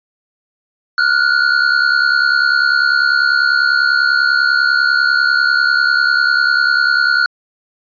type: tone pair together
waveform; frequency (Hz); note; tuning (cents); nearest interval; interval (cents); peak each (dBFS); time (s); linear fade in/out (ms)
square; 1409.9 / 1480; F6 / F#6; +16 / 0; minor second; 84; -14; 0.98-7.26; 2
effects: resampled to 11025 Hz